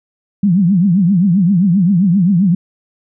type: tone with vibrato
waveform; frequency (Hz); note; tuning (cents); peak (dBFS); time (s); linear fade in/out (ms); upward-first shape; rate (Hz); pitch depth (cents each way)
sine; 185; F#3; 0; -8; 0.43-2.55; 5; triangle; 7.6; 240
effects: none